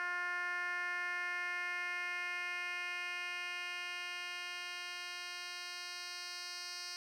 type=tone with band-pass filter sweep; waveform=10% pulse; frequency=354.5 Hz; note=F4; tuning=26 cents sharp; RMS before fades=-41 dBFS; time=0-6.96 s; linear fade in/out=0 ms; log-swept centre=1600 to 4500 Hz; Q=2.5; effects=none